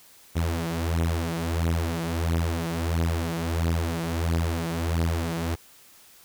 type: beating tone pair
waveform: sawtooth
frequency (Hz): 82.41 / 83.91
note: E2 / E2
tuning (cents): 0 / +31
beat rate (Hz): 1.5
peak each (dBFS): -23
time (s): 0.35-5.56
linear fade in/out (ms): 20
effects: white hiss -53 dBFS RMS until 6.24 s